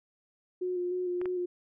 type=tone with vibrato; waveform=sine; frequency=359.8 Hz; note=F#4; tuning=48 cents flat; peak=-29 dBFS; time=0.61-1.46 s; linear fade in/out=10 ms; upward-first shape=square; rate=3.3 Hz; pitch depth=19 cents each way
type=clicks; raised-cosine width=0.5 ms; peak=-28 / -26 dBFS; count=2; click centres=1.215 / 1.257 s
effects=none